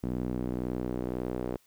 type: tone with band-pass filter sweep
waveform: sawtooth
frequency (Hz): 61.9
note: B1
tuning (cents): +5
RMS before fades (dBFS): -33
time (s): 0.03-1.57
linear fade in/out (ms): 5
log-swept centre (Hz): 250 to 410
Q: 1.5
effects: white hiss -66 dBFS RMS until 1.66 s